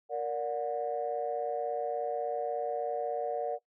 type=chord; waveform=sine; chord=Bb augmented; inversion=none; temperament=just; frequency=466.2 / 582.7 / 728.4 Hz; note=Bb4 / D5 / F#5; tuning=0 / -14 / -27 cents; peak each=-34 dBFS; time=0.09-3.59 s; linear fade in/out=50 ms; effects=noise-tail reverb RT60 0.1 s tail -20 dB re dry + tanh soft clip ceiling -22 dBFS